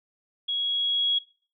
sine tone with level ramp, 3322 Hz, G#7, in tune, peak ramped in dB -25 to -20 dBFS, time 0.48-1.19 s, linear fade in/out 10 ms, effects noise-tail reverb RT60 0.5 s tail -21 dB re dry

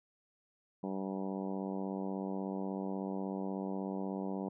harmonic tone, 96.4 Hz, G2, 28 cents flat, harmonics 2 / 3 / 4 / 5 / 6 / 7 / 8 / 9 / 10, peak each -38 / -42 / -44 / -46 / -48 / -49 / -50 / -51 / -52 dBFS, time 0.83-4.49 s, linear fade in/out 5 ms, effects none

